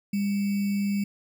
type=tone with sample-and-hold; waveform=sine; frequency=201.1 Hz; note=G3; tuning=44 cents sharp; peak=-23 dBFS; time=0.13-1.04 s; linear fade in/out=5 ms; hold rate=2450 Hz; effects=none